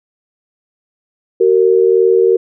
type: tone pair together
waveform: sine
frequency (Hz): 377.4 / 460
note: F#4 / A#4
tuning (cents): +34 / -23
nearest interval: minor third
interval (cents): 343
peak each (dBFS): -10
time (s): 1.4-2.37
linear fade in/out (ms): 10
effects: none